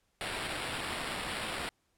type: noise with sample-and-hold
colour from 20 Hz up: white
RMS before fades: -37 dBFS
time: 0.21-1.69 s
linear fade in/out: 0 ms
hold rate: 6300 Hz
effects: pink hiss -75 dBFS RMS until 1.97 s + low-pass 12000 Hz 12 dB/octave